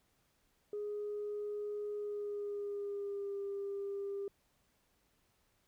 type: tone with pitch glide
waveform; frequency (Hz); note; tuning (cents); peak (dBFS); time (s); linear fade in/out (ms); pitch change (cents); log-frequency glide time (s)
sine; 415.3 to 398.8; G#4 to G4; 0 to +30; -36; 0.73-4.28; 2; -70; 1.95-3.39
effects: tanh soft clip ceiling -33 dBFS + pink hiss -75 dBFS RMS until 5.67 s